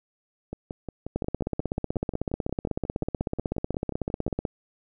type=two click trains; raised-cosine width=2 ms; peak=-20 / -13 dBFS; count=22 / 54; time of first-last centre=0.53-4.28 / 1.16-4.452 s; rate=5.6 / 16.1 Hz; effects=none